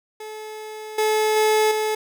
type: tone with level steps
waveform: 30% pulse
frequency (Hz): 431.2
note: A4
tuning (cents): -35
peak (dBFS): -30 / -15 / -13 / -18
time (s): 0.2-1.95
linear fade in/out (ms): 5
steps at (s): 0.98 / 1.36 / 1.71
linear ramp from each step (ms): 5
effects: none